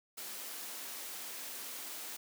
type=high-pass noise; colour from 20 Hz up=white; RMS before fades=-44 dBFS; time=0.17-2.17 s; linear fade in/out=10 ms; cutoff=210 Hz; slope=24 dB/octave; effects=none